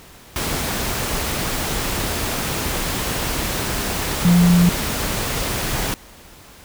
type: tone in noise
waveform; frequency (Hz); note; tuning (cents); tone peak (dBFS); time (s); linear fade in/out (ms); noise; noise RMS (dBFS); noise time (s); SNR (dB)
sine; 174.9; F3; +3; -10; 4.25-4.69; 0; pink; -23; 0.36-5.94; +10
effects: pink hiss -44 dBFS RMS until 6.64 s